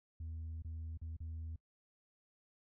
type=tone with dropouts; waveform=sine; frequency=80.7 Hz; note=E2; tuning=36 cents flat; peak=-39 dBFS; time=0.2-1.56 s; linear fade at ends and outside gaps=5 ms; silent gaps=0.622-0.647 / 0.974-1.015 / 1.166-1.203 s; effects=noise-tail reverb RT60 0.1 s tail -26 dB re dry + tanh soft clip ceiling -40 dBFS